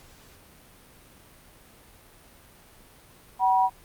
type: tone pair together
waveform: sine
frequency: 757 / 966.2 Hz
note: F#5 / B5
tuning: +39 / -38 cents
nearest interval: major third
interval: 423 cents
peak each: -21 dBFS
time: 3.39-3.7 s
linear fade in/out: 50 ms
effects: pink hiss -53 dBFS RMS until 3.84 s + Opus 48 kbps